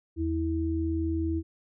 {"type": "tone pair together", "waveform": "sine", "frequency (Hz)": [81.4, 325.6], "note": ["E2", "E4"], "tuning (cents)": [-21, -21], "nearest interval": "2 octaves", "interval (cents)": 2400, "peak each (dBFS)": [-29, -28], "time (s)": [0.16, 1.43], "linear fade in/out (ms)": 50, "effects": []}